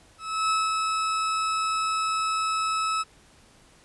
40% pulse tone with ADSR envelope, 1298 Hz, E6, 27 cents flat, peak -20 dBFS, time 0.18-3.04 s, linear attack 320 ms, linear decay 200 ms, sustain -3 dB, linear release 29 ms, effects pink hiss -56 dBFS RMS until 3.84 s + resampled to 24000 Hz

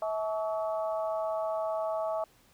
harmonic tone with a mistuned harmonic, 215.5 Hz, A3, 36 cents flat, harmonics 3 / 4 / 5 / 6, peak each -30 / -37 / -39 / -45 dBFS, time 0.02-2.24 s, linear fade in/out 2 ms, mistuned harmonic 5, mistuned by +79 cents, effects pink hiss -63 dBFS RMS until 2.53 s

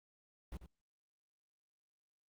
brown noise with echo, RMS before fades -44 dBFS, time 0.52-0.57 s, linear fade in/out 2 ms, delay 91 ms, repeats 1, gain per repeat -10 dB, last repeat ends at 0.661 s, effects Opus 32 kbps

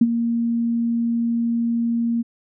sine tone with ADSR envelope, 233.2 Hz, A#3, 1 cent sharp, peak -8 dBFS, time 0.01-2.23 s, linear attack 6 ms, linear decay 41 ms, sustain -10 dB, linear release 23 ms, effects none

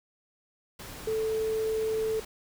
sine tone in noise, 440 Hz, A4, in tune, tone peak -26 dBFS, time 1.07-2.2 s, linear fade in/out 5 ms, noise pink, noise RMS -43 dBFS, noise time 0.79-2.25 s, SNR +14 dB, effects none

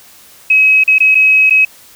sine tone with dropouts, 2550 Hz, D#7, 42 cents sharp, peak -5 dBFS, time 0.5-1.65 s, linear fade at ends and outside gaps 5 ms, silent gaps 0.838-0.877 / 0.984-1.003 / 1.147-1.152 / 1.498-1.506 s, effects white hiss -41 dBFS RMS until 1.95 s

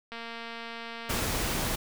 click train, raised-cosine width 0.3 ms, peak -24 dBFS, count 250, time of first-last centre 0.12-1.198 s, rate 231 Hz
pink noise, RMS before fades -30 dBFS, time 1.09-1.76 s, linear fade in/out 10 ms
effects none

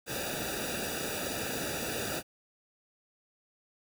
pink noise with comb filter, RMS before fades -35 dBFS, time 0.06-2.23 s, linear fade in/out 50 ms, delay 0.94 ms, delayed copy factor -0.95, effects none

